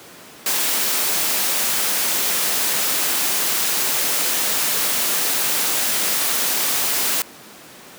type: noise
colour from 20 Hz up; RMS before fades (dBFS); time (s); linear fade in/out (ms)
white; -20; 0.46-7.22; 2
effects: pink hiss -41 dBFS RMS until 7.98 s + high-pass 200 Hz 12 dB/octave